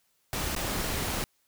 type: noise with dropouts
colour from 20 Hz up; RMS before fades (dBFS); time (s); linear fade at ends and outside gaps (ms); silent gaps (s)
pink; -31; 0.33-1.24; 0; 0.55-0.563
effects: white hiss -71 dBFS RMS until 1.47 s